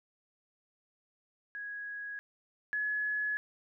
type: tone pair in turn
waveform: sine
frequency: 1661.2 / 1697.1 Hz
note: G#6 / G#6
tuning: 0 / +37 cents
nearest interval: unison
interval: 37 cents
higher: second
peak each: -38 / -30 dBFS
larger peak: second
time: 1.55-2.19 / 2.73-3.37 s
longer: neither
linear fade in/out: 0 ms
effects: none